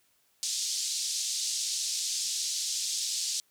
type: band-pass noise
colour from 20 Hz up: pink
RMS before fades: -32 dBFS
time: 0.43-3.4 s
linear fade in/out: 0 ms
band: 4300 to 8000 Hz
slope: 24 dB/octave
effects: white hiss -69 dBFS RMS until 3.5 s